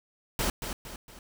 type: noise with echo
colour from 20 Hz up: pink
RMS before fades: -28 dBFS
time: 0.39-0.5 s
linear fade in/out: 2 ms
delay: 230 ms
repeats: 3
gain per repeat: -7 dB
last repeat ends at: 1.19 s
effects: none